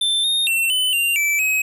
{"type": "tone with pitch steps", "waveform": "square", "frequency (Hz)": [3552, 3689, 2703, 3018, 2780, 2320, 2550], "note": ["A7", "A#7", "E7", "F#7", "F7", "D7", "D#7"], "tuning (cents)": [16, -19, 43, 34, -9, -22, 42], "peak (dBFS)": -17, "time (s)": [0.01, 1.62], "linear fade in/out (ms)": 5, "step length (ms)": 230, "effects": []}